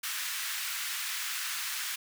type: high-pass noise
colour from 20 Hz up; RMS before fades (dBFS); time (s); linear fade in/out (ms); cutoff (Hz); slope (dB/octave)
pink; -35; 0.03-1.96; 10; 1400; 24
effects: none